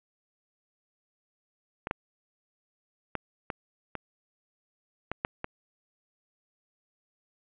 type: clicks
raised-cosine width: 0.5 ms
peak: -17 / -13 / -15 / -17 / -19 / -16 / -12 / -17 dBFS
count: 8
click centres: 1.871 / 1.911 / 3.153 / 3.502 / 3.953 / 5.116 / 5.249 / 5.444 s
effects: resampled to 8000 Hz + 8-bit